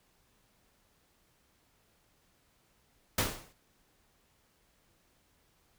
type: noise with exponential decay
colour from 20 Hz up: pink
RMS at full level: -25 dBFS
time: 3.18-3.53 s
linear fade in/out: 5 ms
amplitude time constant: 74 ms
effects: pink hiss -70 dBFS RMS until 5.78 s